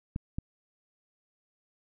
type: clicks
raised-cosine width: 5 ms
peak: -20 dBFS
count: 2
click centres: 0.161 / 0.385 s
effects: none